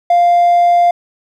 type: tone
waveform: triangle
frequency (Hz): 698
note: F5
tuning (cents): -1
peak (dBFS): -4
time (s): 0.1-0.91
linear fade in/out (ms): 5
effects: tanh soft clip ceiling -2 dBFS